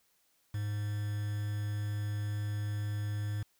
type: tone with quantisation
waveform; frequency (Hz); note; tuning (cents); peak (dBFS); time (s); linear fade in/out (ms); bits
triangle; 103.83; G#2; 0; -30; 0.54-3.43; 5; 8
effects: white hiss -72 dBFS RMS until 3.59 s